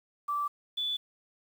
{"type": "tone pair in turn", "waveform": "sine", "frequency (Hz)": [1165, 3467], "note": ["D6", "A7"], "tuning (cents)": [-14, -26], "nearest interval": "octave + perfect fifth", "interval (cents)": 1888, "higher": "second", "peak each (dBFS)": [-28, -29], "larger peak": "first", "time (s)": [[0.28, 0.48], [0.77, 0.97]], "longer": "neither", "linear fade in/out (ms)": 10, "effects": ["9-bit"]}